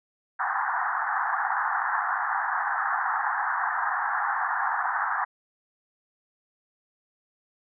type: band-pass noise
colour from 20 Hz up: pink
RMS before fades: -27 dBFS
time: 0.39-5.25 s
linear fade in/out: 10 ms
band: 750 to 1800 Hz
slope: 96 dB/octave
effects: none

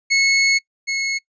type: tone pair in turn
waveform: sawtooth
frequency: 2190 / 2181 Hz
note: C#7 / C#7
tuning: -22 / -29 cents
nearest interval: unison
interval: 7 cents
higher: first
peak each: -10 / -16 dBFS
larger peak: first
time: 0.1-0.59 / 0.87-1.19 s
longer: first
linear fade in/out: 20 ms
effects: noise-tail reverb RT60 0.1 s tail -23 dB re dry + resampled to 16000 Hz

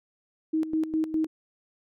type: tone with tremolo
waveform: sine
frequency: 316.1 Hz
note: D#4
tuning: 27 cents sharp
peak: -22 dBFS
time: 0.53-1.27 s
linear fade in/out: 10 ms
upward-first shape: square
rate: 4.9 Hz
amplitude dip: 70%
effects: none

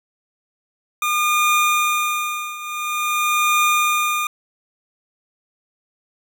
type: tone with tremolo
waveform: 25% pulse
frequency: 1213 Hz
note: D#6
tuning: 44 cents flat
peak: -10 dBFS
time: 1.02-4.27 s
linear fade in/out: 2 ms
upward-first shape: triangle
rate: 0.48 Hz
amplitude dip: 85%
effects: none

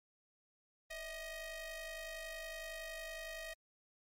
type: ring-modulated tone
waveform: sawtooth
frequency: 622.3 Hz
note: D#5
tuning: in tune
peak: -37 dBFS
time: 0.9-3.54 s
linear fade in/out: 10 ms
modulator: 1270 Hz
effects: MP3 64 kbps

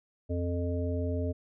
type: harmonic tone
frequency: 87.31 Hz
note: F2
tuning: in tune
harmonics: 1 / 3 / 5 / 7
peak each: -30 / -35 / -37 / -38 dBFS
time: 0.29-1.33 s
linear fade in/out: 20 ms
effects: none

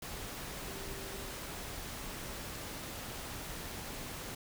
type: tone in noise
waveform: sine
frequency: 390.6 Hz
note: G4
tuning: 6 cents flat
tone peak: -49 dBFS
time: 0.67-1.29 s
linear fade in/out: 5 ms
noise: pink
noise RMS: -43 dBFS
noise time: 0.02-4.35 s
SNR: -9 dB
effects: none

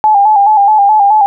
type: tone with vibrato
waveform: sine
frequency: 830 Hz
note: G#5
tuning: 1 cent flat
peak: -4 dBFS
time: 0.04-1.26 s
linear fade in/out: 0 ms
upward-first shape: square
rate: 4.7 Hz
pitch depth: 60 cents each way
effects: none

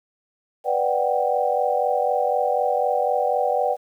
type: chord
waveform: sine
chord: G major seventh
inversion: first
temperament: equal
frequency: 493.9 / 587.3 / 740 / 784 Hz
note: B4 / D5 / F#5 / G5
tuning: 0 / 0 / 0 / 0 cents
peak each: -24 dBFS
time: 0.64-3.77 s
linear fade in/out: 50 ms
effects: 9-bit

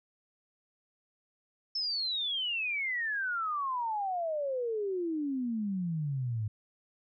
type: exponential sweep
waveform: sine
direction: down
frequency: 5330 to 103.6 Hz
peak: -30 dBFS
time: 1.75-6.48 s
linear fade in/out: 5 ms
effects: none

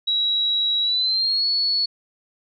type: tone with pitch glide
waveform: sine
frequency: 3876 to 4401 Hz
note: B7 to C#8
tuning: -33 to -13 cents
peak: -18 dBFS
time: 0.07-1.86 s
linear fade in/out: 10 ms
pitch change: +220 cents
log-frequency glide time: 0.82-1.48 s
effects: none

